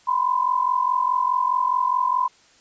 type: tone pair together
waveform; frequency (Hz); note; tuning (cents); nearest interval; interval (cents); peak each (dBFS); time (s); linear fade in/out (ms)
sine; 987.8 / 1032.6; B5 / C6; 0 / -23; minor second; 77; -21; 0.07-2.28; 10
effects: white hiss -55 dBFS RMS until 2.6 s + resampled to 16000 Hz